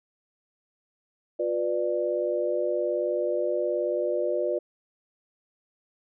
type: chord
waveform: sine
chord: B diminished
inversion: second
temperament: just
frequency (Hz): 355.6 / 493.9 / 592.7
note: F4 / B4 / D5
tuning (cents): +31 / 0 / +16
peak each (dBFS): -29 / -29 / -27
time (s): 1.39-4.59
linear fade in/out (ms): 10
effects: none